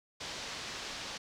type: low-pass noise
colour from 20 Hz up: white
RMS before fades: -42 dBFS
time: 0.2-1.18 s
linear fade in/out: 10 ms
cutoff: 5700 Hz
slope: 24 dB/octave
effects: none